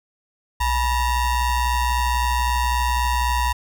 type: ring-modulated tone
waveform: square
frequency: 456.1 Hz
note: A#4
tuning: 38 cents flat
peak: -16 dBFS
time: 0.6-3.53 s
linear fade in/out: 10 ms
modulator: 518 Hz
effects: none